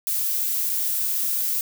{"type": "noise with dropouts", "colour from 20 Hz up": "violet", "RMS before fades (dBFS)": -24, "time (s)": [0.07, 1.61], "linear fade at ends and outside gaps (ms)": 0, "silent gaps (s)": [0.694, 0.698], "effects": []}